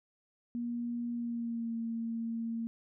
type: tone with pitch glide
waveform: sine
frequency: 238 to 229 Hz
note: A#3 to A#3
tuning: +36 to -31 cents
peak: -33 dBFS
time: 0.55-2.67 s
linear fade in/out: 0 ms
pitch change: -67 cents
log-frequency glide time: 1.12-1.76 s
effects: none